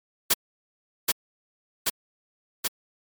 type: noise with echo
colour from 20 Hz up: white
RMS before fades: -19 dBFS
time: 0.3-0.34 s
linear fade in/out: 10 ms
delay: 780 ms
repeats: 3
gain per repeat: -2 dB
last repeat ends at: 2.68 s
effects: MP3 96 kbps